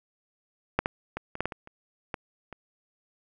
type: clicks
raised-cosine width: 0.5 ms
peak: -7 / -11 / -17 / -22 / -11 / -13 / -21 / -30 / -16 / -25 dBFS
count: 10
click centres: 0.79 / 0.859 / 1.17 / 1.354 / 1.406 / 1.456 / 1.522 / 1.674 / 2.142 / 2.527 s
effects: none